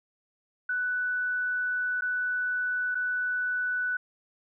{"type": "tone with dropouts", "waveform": "sine", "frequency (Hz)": 1488, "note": "F#6", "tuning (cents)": 9, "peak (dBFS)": -26, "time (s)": [0.69, 3.97], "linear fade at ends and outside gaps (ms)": 5, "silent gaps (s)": [[2.01, 2.02], [2.947, 2.952]], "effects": []}